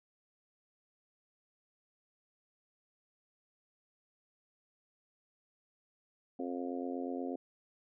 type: harmonic tone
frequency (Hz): 88.3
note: F2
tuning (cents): +20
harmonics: 3 / 4 / 5 / 6 / 7 / 8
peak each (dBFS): -38 / -43 / -44 / -45 / -51 / -46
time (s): 6.39-7.36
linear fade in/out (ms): 5
effects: none